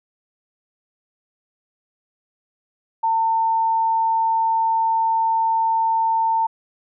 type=tone; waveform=sine; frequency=900 Hz; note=A5; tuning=39 cents sharp; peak=-16 dBFS; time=3.03-6.47 s; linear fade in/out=10 ms; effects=none